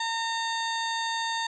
harmonic tone with a mistuned harmonic, 913 Hz, A#5, 36 cents flat, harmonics 1 / 2 / 3 / 4 / 5 / 7 / 8 / 9, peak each -30 / -33 / -44 / -34 / -38 / -43 / -46 / -53 dBFS, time 0-1.47 s, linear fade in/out 5 ms, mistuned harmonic 9, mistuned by +18 cents, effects none

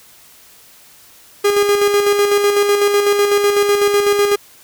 45% pulse tone with tremolo, 407.8 Hz, G#4, 32 cents flat, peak -10 dBFS, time 1.44-4.36 s, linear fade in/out 10 ms, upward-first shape square, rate 8 Hz, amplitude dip 40%, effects white hiss -45 dBFS RMS until 4.63 s

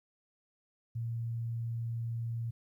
sine tone, 115.9 Hz, A#2, 10 cents flat, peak -33 dBFS, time 0.95-2.51 s, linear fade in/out 10 ms, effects 12-bit

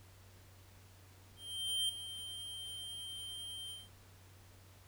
square tone with ADSR envelope, 3149 Hz, G7, 7 cents sharp, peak -32 dBFS, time 1.36-3.89 s, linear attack 530 ms, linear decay 6 ms, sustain -12 dB, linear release 190 ms, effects added 94 Hz sine -59 dBFS peak until 4.87 s + pink hiss -63 dBFS RMS until 4.87 s

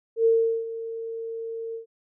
sine tone with ADSR envelope, 454.7 Hz, A#4, 43 cents flat, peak -15 dBFS, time 0.16-1.86 s, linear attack 97 ms, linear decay 390 ms, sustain -15 dB, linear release 110 ms, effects none

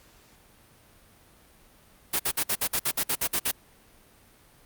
white noise bursts, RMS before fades -25 dBFS, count 12, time 2.13-3.515 s, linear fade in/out 10 ms, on 65 ms, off 55 ms, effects pink hiss -57 dBFS RMS until 4.65 s + Opus 48 kbps

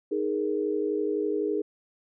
sine chord, D# suspended fourth, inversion none, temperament just, 311.1 / 414.8 / 466.7 Hz, D#4 / G#4 / A#4, 0 / -2 / +2 cents, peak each -30 / -27 / -32 dBFS, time 0.11-1.62 s, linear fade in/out 10 ms, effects none

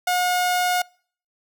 sawtooth tone, 721 Hz, F#5, 45 cents flat, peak -15 dBFS, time 0.07-0.82 s, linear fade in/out 5 ms, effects noise-tail reverb RT60 0.5 s tail -26 dB re dry

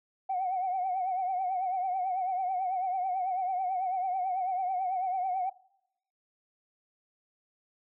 sine tone with vibrato, 745 Hz, F#5, 12 cents sharp, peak -27 dBFS, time 0.29-5.5 s, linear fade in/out 10 ms, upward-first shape triangle, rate 9.1 Hz, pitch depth 89 cents each way, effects noise-tail reverb RT60 0.8 s tail -22 dB re dry + tanh soft clip ceiling -23 dBFS

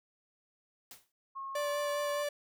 white noise with exponential decay, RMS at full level -47 dBFS, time 0.91-1.12 s, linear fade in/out 1 ms, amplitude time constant 44 ms
sine tone with pitch glide, 1084 to 1069.1 Hz, C#6 to C6, -39 to +37 cents, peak -38 dBFS, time 1.35-2.24 s, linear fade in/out 20 ms, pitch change -24 cents, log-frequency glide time 1.57-1.64 s
45% pulse tone with vibrato, 582 Hz, D5, 16 cents flat, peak -32 dBFS, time 1.55-2.29 s, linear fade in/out 5 ms, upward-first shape triangle, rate 4.9 Hz, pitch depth 13 cents each way
effects none

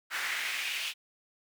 brown noise with high-pass filter sweep, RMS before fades -34 dBFS, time 0.1-0.94 s, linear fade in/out 50 ms, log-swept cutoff 1700 to 2900 Hz, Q 2.7, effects none

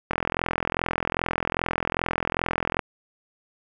click train, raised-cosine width 0.5 ms, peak -8 dBFS, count 115, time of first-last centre 0.11-2.792 s, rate 42.5 Hz, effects none

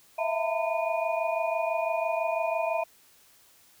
sine tone cluster, 649 / 675 / 908 / 1002 / 2454 Hz, E5 / E5 / A#5 / B5 / D#7, -27 / +41 / -46 / +25 / -25 cents, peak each -29 / -30 / -33 / -37 / -36 dBFS, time 0.18-2.84 s, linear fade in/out 10 ms, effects white hiss -59 dBFS RMS until 3.8 s

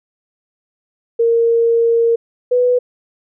sine tone pair in turn, 463.2 / 494.4 Hz, A#4 / B4, -11 / +2 cents, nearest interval minor second, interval 113 cents, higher second, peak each -10 dBFS, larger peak neither, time 1.19-2.16 / 2.51-2.79 s, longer first, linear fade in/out 10 ms, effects none

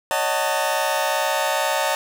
sawtooth chord, D# half-diminished seventh, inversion third, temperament just, 560 / 622.3 / 746.7 / 896 Hz, C#5 / D#5 / F#5 / A5, +18 / 0 / +16 / +31 cents, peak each -22 / -21 / -23 / -20 dBFS, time 0.11-1.95 s, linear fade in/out 0 ms, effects none

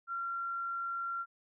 sine tone, 1373 Hz, F6, 30 cents flat, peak -34 dBFS, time 0.07-1.26 s, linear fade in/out 50 ms, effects none

